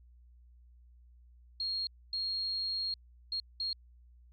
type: tone bursts at uneven times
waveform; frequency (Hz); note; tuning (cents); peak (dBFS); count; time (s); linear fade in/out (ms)
sine; 4263; C8; +32; -32; 4; 1.6-1.87 / 2.13-2.94 / 3.32-3.4 / 3.6-3.73; 2
effects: added 60 Hz sine -56 dBFS peak until 4.32 s